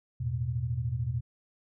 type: chord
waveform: sine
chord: E suspended fourth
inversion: none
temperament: equal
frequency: 82.41 / 110 / 123.47 Hz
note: E2 / A2 / B2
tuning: 0 / 0 / 0 cents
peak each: -36 / -35 / -30 dBFS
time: 0.2-1.21 s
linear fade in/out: 10 ms
effects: none